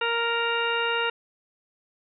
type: harmonic tone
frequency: 466.2 Hz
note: A#4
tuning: in tune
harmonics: 1 / 2 / 3 / 4 / 5 / 6 / 8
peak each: -29 / -30 / -28 / -34 / -37 / -29 / -39 dBFS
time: 0.01-1.1 s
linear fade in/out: 5 ms
effects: none